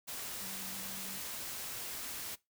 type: tone in noise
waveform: sine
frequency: 192.3 Hz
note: G3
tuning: 33 cents flat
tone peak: -51 dBFS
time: 0.4-1.19 s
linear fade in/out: 20 ms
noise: white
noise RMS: -42 dBFS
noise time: 0.07-2.36 s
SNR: -12 dB
effects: noise-tail reverb RT60 0.2 s tail -21 dB re dry